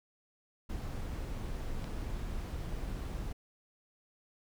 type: noise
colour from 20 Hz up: brown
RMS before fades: -38 dBFS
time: 0.69-3.33 s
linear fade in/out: 10 ms
type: clicks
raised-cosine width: 0.2 ms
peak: -37 / -30 dBFS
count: 2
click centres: 1.823 / 1.843 s
effects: none